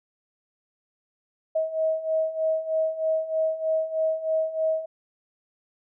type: beating tone pair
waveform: sine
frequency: 635 / 638.2 Hz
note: D#5 / D#5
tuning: +35 / +44 cents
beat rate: 3.2 Hz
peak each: -28 / -24 dBFS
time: 1.55-4.86 s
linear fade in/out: 10 ms
effects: none